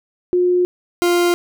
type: tone pair in turn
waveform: sine / 40% pulse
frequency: 358.4 / 349.6 Hz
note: F4 / F4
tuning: +45 / +2 cents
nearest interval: unison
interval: 43 cents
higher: first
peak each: -12 dBFS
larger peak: neither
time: 0.33-0.65 / 1.02-1.34 s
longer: neither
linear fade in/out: 0 ms
effects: none